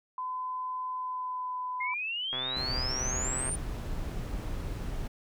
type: tone with pitch glide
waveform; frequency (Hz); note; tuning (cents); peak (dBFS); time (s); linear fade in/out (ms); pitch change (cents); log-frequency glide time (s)
sine; 1015 to 1004.5; B5 to B5; +47 to +29; -32; 0.18-1.94; 2; -18; 0.89-1.57
type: exponential sweep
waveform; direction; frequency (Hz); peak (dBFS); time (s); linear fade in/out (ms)
sine; up; 2092 to 9330; -31; 1.8-3.56; 10
type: click train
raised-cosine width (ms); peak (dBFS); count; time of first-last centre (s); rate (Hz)
0.5; -24; 151; 2.33-3.493; 129
type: noise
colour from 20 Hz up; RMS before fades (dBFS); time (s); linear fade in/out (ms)
brown; -35; 2.56-5.08; 10
effects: none